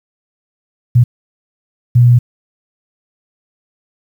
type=tone bursts at uneven times; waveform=sine; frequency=121.5 Hz; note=B2; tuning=28 cents flat; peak=-4 dBFS; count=2; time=0.95-1.04 / 1.95-2.19 s; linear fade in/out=10 ms; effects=7-bit

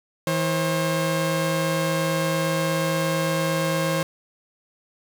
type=tone pair together; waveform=sawtooth; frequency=162.12 / 535 Hz; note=E3 / C5; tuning=-29 / +38 cents; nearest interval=octave + major sixth; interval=2067 cents; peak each=-20 dBFS; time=0.27-4.03 s; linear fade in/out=2 ms; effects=8-bit

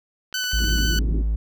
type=clicks; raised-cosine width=0.3 ms; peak=-26 dBFS; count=7; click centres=0.327 / 0.441 / 0.518 / 0.59 / 0.642 / 0.693 / 0.784 s
type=tone with vibrato; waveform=15% pulse; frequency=1500 Hz; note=F#6; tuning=23 cents sharp; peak=-17 dBFS; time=0.34-0.99 s; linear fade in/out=2 ms; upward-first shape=sine; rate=6.2 Hz; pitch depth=13 cents each way
type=tone; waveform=triangle; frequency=54 Hz; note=A1; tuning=32 cents flat; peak=-17 dBFS; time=0.53-1.36 s; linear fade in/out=5 ms
type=low-pass noise; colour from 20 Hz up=white; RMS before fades=-29 dBFS; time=0.6-1.22 s; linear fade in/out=5 ms; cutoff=350 Hz; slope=48 dB/octave
effects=none

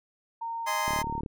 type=tone; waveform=sine; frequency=920 Hz; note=A#5; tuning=23 cents flat; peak=-31 dBFS; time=0.41-1.21 s; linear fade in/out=10 ms
type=chord; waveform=25% pulse; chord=Ab major; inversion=second; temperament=just; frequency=623 / 830.6 / 1038.3 Hz; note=Eb5 / Ab5 / C6; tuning=+2 / 0 / -14 cents; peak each=-32 / -30 / -26 dBFS; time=0.66-1.03 s; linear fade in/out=20 ms
type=click train; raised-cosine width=3 ms; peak=-23 dBFS; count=15; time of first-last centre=0.88-1.261 s; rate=36.7 Hz
effects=none

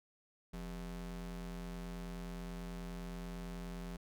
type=ring-modulated tone; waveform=square; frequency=110.1 Hz; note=A2; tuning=2 cents sharp; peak=-40 dBFS; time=0.53-3.97 s; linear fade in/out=10 ms; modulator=65.4 Hz; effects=none

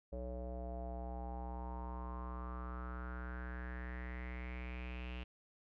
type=tone with low-pass filter sweep; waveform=square; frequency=61.74 Hz; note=B1; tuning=in tune; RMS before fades=-44 dBFS; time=0.12-5.24 s; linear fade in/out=10 ms; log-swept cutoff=550 to 2800 Hz; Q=6.3; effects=none

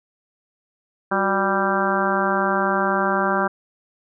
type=harmonic tone with a mistuned harmonic; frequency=196 Hz; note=G3; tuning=in tune; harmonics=1 / 2 / 3 / 4 / 5 / 6 / 7 / 8; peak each=-26 / -26 / -26 / -26 / -26 / -26 / -26 / -26 dBFS; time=1.11-3.48 s; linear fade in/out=10 ms; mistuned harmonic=2; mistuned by=-94 cents; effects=none

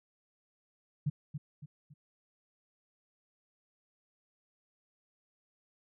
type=tone with echo; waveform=sine; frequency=146.83 Hz; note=D3; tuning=in tune; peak=-27 dBFS; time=1.06-1.1 s; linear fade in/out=10 ms; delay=280 ms; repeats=3; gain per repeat=-8 dB; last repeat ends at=1.94 s; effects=none

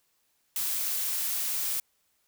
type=noise; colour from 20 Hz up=blue; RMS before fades=-30 dBFS; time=0.56-1.8 s; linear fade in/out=2 ms; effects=white hiss -72 dBFS RMS until 2.27 s

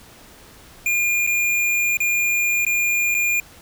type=tone with dropouts; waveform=square; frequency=2415 Hz; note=D7; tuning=48 cents sharp; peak=-18 dBFS; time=0.86-3.4 s; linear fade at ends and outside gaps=2 ms; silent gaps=1.266-1.273 / 1.971-2.003 / 2.65-2.665 / 3.144-3.148 s; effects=pink hiss -46 dBFS RMS until 3.61 s

